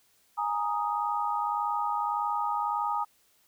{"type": "chord", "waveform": "sine", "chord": "Ab suspended second", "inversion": "none", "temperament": "equal", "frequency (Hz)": [830.6, 932.3, 1244.5], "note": ["Ab5", "Bb5", "Eb6"], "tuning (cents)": [0, 0, 0], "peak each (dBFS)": -31, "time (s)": [0.37, 3.05], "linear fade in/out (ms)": 20, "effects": ["white hiss -66 dBFS RMS until 3.47 s"]}